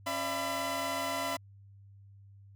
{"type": "tone cluster", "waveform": "sawtooth", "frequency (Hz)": [273.8, 597, 676, 1000], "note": ["C#4", "D5", "E5", "B5"], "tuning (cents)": [-21, 28, 43, 21], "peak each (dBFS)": [-37, -37, -32, -32], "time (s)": [0.06, 1.37], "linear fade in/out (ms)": 10, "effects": ["added 99 Hz sine -52 dBFS peak until 2.55 s"]}